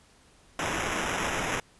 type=noise with sample-and-hold; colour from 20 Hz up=violet; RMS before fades=-30 dBFS; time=0.59-1.6 s; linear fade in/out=2 ms; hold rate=4410 Hz; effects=pink hiss -59 dBFS RMS until 1.79 s + resampled to 24000 Hz